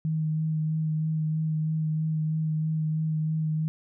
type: tone with vibrato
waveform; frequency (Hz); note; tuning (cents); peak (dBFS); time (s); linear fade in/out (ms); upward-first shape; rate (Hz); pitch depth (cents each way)
sine; 156.8; D#3; +14; -24; 0.05-3.68; 0; sine; 3.1; 15
effects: none

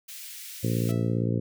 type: high-pass noise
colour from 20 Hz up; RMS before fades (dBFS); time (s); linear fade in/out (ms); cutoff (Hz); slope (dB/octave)
white; -41; 0.08-0.92; 10; 1900; 24
type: harmonic tone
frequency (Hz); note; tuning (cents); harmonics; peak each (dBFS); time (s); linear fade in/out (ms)
57.6; A#1; -20; 2 / 3 / 4 / 5 / 6 / 7 / 8 / 9; -26 / -30 / -32 / -34 / -36 / -37 / -38 / -39; 0.63-1.4; 10
type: tone with exponential decay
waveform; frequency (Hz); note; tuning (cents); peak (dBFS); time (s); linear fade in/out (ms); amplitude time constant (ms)
sawtooth; 657; E5; -6; -34; 0.89-1.35; 1; 100
effects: none

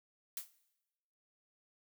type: noise with exponential decay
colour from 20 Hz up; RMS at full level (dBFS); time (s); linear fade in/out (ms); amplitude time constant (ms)
blue; -36; 0.37-0.51; 2; 29
effects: noise-tail reverb RT60 1.0 s tail -19 dB re dry

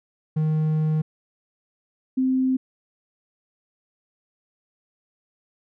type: tone pair in turn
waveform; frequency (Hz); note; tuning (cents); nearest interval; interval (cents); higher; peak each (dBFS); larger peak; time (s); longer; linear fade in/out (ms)
triangle / sine; 155.6 / 260; D#3 / C4; 0 / -11; major sixth; 889; second; -17 / -18; first; 0.36-1.02 / 2.17-2.57; first; 10
effects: none

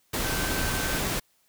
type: tone in noise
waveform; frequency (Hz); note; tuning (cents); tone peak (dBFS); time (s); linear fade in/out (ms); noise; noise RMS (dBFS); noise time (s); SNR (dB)
sine; 1546; G6; -24; -34; 0.24-0.99; 10; pink; -28; 0.13-1.2; -9
effects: white hiss -67 dBFS RMS until 1.48 s

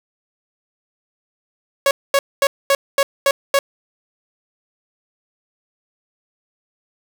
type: tone bursts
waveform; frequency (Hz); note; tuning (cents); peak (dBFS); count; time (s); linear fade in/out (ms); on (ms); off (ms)
sawtooth; 554; C#5; -1; -8; 7; 1.86-3.59; 2; 50; 230
effects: 7-bit

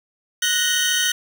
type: tone cluster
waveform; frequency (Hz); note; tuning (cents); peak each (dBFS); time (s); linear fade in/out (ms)
25% pulse; 1477 / 1864 / 2988 / 3138; F#6 / A#6 / F#7 / G7; -3 / -1 / +16 / +1; -20; 0.42-1.12; 5
effects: none

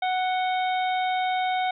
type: harmonic tone with a mistuned harmonic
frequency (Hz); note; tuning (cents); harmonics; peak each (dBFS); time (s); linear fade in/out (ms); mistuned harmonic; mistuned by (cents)
740; F#5; 0; 1 / 2 / 3 / 4 / 5; -23 / -35 / -33 / -41 / -37; 0.02-1.71; 5; 4; +99
effects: none

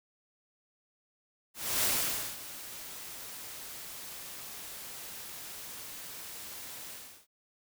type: noise with ADSR envelope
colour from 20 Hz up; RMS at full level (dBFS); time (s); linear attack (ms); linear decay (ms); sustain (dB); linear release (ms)
white; -28; 1.54-7.27; 290; 530; -16; 370
effects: none

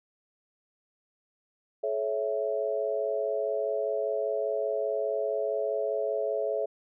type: chord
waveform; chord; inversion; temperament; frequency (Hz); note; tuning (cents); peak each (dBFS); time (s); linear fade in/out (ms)
sine; A major; none; equal with one note detuned; 429 / 554.4 / 659.3; A4 / C#5 / E5; -44 / 0 / 0; -31; 1.83-6.66; 10
effects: none

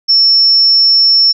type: tone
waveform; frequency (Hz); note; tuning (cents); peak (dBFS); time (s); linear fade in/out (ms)
sine; 5400; E8; +41; -5; 0.08-1.33; 20
effects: none

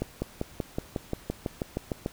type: accelerating click train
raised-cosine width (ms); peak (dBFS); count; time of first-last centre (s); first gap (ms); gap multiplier
2; -15; 13; 0.02-2.061; 200; 0.97
effects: pink hiss -51 dBFS RMS until 2.12 s

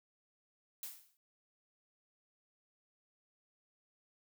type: noise with exponential decay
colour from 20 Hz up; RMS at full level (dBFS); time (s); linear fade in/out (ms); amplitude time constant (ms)
blue; -41; 0.83-1.17; 1; 73
effects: none

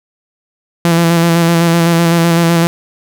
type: tone with vibrato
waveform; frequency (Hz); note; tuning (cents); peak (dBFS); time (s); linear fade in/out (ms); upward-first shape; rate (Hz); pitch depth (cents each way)
sawtooth; 168.4; E3; +37; -4; 0.85-2.67; 0; square; 7.9; 22
effects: none

